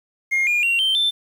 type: tone with pitch steps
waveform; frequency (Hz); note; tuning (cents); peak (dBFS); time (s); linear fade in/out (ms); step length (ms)
triangle; 2133 / 2422 / 2750 / 3123 / 3546; C7 / D#7 / F7 / G7 / A7; +33 / -47 / -27 / -7 / +13; -14; 0.31-1.11; 20; 160
effects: tanh soft clip ceiling -11 dBFS + 8-bit